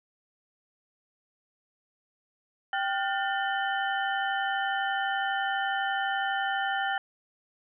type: tone cluster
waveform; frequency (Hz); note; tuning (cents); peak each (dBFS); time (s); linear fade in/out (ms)
sine; 783 / 1420 / 1532 / 1795 / 3031; G5 / F6 / G6 / A6 / F#7; -2 / +28 / -40 / +34 / +41; -29 / -33 / -38 / -33 / -38; 2.73-6.98; 2
effects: none